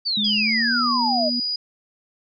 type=exponential sweep; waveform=sine; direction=down; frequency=4699 to 588 Hz; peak=-20 dBFS; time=0.05-1.3 s; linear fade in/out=20 ms
type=tone with pitch glide; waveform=sine; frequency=209.5 to 240.7 Hz; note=G#3 to B3; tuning=+15 to -44 cents; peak=-24 dBFS; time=0.17-1.4 s; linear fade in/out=5 ms; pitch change=+241 cents; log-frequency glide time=0.36-0.76 s
type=tone; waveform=sine; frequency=4913 Hz; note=D#8; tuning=23 cents flat; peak=-22 dBFS; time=0.24-1.56 s; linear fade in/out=5 ms
effects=none